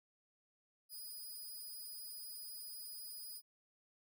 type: tone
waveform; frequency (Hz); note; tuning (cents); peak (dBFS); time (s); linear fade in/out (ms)
5% pulse; 4954; D#8; -8; -40; 0.89-3.42; 50
effects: none